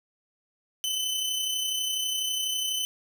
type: tone with amplitude modulation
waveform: sawtooth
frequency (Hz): 3036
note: F#7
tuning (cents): +44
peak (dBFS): -22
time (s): 0.84-2.85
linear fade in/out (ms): 0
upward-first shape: sine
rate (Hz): 32.1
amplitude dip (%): 35
effects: none